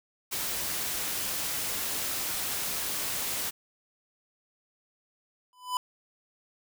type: noise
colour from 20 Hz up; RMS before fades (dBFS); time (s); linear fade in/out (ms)
white; -32; 0.31-3.51; 20
type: tone with exponential growth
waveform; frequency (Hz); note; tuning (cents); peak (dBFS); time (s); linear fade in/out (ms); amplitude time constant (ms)
square; 1000; B5; +21; -24; 5.53-5.77; 1; 52
effects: none